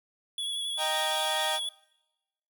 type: tone with vibrato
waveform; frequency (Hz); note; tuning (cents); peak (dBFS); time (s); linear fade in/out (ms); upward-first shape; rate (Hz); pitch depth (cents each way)
square; 3380; G#7; +30; -31; 0.38-1.69; 2; sine; 11; 26
type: chord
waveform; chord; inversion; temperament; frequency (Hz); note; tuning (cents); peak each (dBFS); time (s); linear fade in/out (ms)
sawtooth; Eb major; none; equal; 622.3 / 784 / 932.3; Eb5 / G5 / Bb5; 0 / 0 / 0; -29; 0.77-1.6; 50
effects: noise-tail reverb RT60 1.0 s tail -23 dB re dry